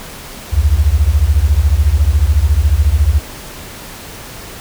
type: beating tone pair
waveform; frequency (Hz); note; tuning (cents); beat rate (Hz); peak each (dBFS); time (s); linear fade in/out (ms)
sine; 66.3 / 80.3; C2 / E2; +23 / -45; 14; -11; 0.52-3.2; 20
effects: pink hiss -31 dBFS RMS until 4.6 s